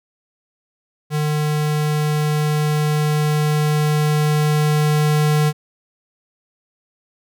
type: tone with level ramp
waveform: square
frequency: 150.9 Hz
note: D3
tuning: 47 cents sharp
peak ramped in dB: -18 to -14 dBFS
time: 1.1-5.53 s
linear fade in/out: 50 ms
effects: none